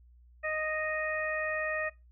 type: harmonic tone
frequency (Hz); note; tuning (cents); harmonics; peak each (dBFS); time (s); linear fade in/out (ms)
621; D#5; -3; 1 / 2 / 3 / 4; -34 / -40 / -34 / -40; 0.43-1.9; 20
effects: noise-tail reverb RT60 0.2 s tail -18 dB re dry + added 60 Hz sine -55 dBFS peak until 2.11 s